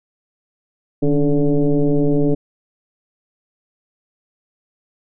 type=tone with frequency modulation; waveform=sine; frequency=140 Hz; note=C#3; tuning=18 cents sharp; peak=-12 dBFS; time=1.02-2.35 s; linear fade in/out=10 ms; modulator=146 Hz; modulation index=2.3; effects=none